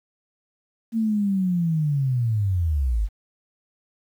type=linear sweep; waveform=sine; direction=down; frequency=229.7 to 45.91 Hz; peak=-19 dBFS; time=0.92-3.09 s; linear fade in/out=50 ms; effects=9-bit